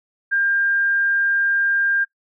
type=tone; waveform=sine; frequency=1600 Hz; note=G6; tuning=35 cents sharp; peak=-16 dBFS; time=0.31-2.05 s; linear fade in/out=20 ms; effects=noise-tail reverb RT60 0.1 s tail -19 dB re dry